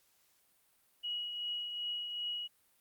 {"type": "tone with tremolo", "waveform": "sine", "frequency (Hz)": 2908, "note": "F#7", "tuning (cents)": -31, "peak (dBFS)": -34, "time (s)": [1.03, 2.48], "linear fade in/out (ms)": 20, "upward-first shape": "triangle", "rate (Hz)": 2.6, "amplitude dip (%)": 45, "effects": ["white hiss -71 dBFS RMS until 2.8 s", "Opus 48 kbps"]}